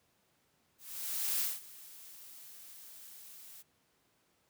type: noise with ADSR envelope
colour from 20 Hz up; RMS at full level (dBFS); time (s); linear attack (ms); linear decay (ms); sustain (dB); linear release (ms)
blue; -32; 0.78-3.63; 620; 200; -20; 22
effects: pink hiss -73 dBFS RMS until 4.49 s + high-pass 100 Hz 12 dB/octave